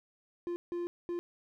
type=tone bursts at uneven times; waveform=triangle; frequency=347.9 Hz; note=F4; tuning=7 cents flat; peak=-31 dBFS; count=3; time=0.47-0.56 / 0.72-0.87 / 1.09-1.19 s; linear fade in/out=0 ms; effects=none